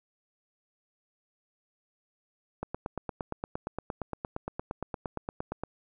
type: click train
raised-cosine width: 1 ms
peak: -19 dBFS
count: 27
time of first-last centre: 2.63-5.636 s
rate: 8.65 Hz
effects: none